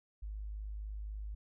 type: tone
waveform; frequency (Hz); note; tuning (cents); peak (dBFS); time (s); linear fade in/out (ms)
sine; 51.91; G#1; 0; -39; 0.22-1.35; 10
effects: none